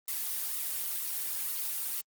blue noise with flanger, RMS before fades -34 dBFS, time 0.08-2.01 s, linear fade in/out 2 ms, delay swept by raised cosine 1.2 to 3.2 ms, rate 2.1 Hz, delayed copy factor -0.65, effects Opus 32 kbps

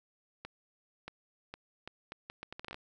accelerating click train, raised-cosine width 0.3 ms, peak -26 dBFS, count 14, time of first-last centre 0.45-2.744 s, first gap 630 ms, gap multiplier 0.73, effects none

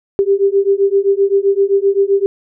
sine beating tone pair, 391.8 / 399.5 Hz, G4 / G4, -1 / +33 cents, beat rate 7.7 Hz, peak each -13 dBFS, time 0.19-2.26 s, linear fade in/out 0 ms, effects none

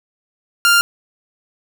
sawtooth tone, 1396.9 Hz, F6, in tune, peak -6 dBFS, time 0.65-0.81 s, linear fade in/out 0 ms, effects none

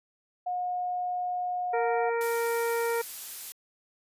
sine tone, 721 Hz, F#5, 45 cents flat, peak -28 dBFS, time 0.46-2.1 s, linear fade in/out 10 ms
harmonic tone, 465.2 Hz, A#4, 4 cents flat, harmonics 1 / 2 / 3 / 4 / 5, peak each -27 / -33 / -37 / -39 / -41 dBFS, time 1.73-3.02 s, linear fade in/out 10 ms
blue noise, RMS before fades -38 dBFS, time 2.21-3.52 s, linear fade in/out 0 ms
effects resampled to 32000 Hz

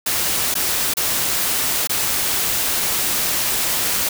white noise with dropouts, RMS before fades -20 dBFS, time 0.06-4.09 s, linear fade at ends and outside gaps 5 ms, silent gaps 0.542-0.552 / 0.938-0.969 / 1.873-1.894 s, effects none

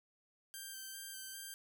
5% pulse tone with vibrato, 1568 Hz, G6, in tune, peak -35 dBFS, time 0.54-1.54 s, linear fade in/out 0 ms, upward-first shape square, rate 2.5 Hz, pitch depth 15 cents each way, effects none

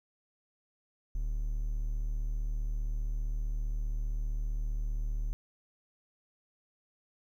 triangle tone, 37.62 Hz, D1, 42 cents sharp, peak -28 dBFS, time 1.15-5.33 s, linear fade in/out 0 ms, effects 11-bit

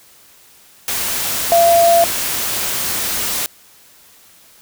sine tone in noise, 681 Hz, F5, 44 cents flat, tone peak -8 dBFS, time 1.52-2.04 s, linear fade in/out 0 ms, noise white, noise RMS -20 dBFS, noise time 0.88-3.46 s, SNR +9 dB, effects white hiss -47 dBFS RMS until 4.61 s

